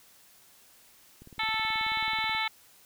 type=click train; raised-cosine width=3 ms; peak=-36 dBFS; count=22; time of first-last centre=1.22-2.349 s; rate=18.6 Hz
type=harmonic tone; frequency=440 Hz; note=A4; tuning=in tune; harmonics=2 / 3 / 4 / 5 / 6 / 7 / 8 / 9; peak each=-33 / -36 / -38 / -31 / -43 / -40 / -37 / -37 dBFS; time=1.39-2.48 s; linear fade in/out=5 ms
effects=white hiss -58 dBFS RMS until 2.85 s